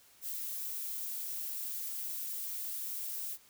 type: noise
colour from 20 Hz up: violet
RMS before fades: -39 dBFS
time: 0.21-3.38 s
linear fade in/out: 50 ms
effects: white hiss -62 dBFS RMS until 3.49 s